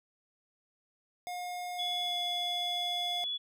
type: tone with pitch glide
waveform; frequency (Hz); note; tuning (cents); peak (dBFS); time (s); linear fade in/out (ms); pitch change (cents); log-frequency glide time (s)
square; 715 to 708.4; F5 to F5; +41 to +24; -37; 1.27-3.24; 0; -17; 2.02-2.15
type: tone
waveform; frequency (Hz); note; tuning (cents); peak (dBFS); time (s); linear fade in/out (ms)
sine; 3408; G#7; +44; -32; 1.78-3.38; 20
effects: none